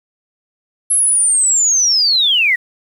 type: linear sweep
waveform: sine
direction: down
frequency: 11070 to 1864.7 Hz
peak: -10 dBFS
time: 0.9-2.56 s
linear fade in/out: 10 ms
effects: 7-bit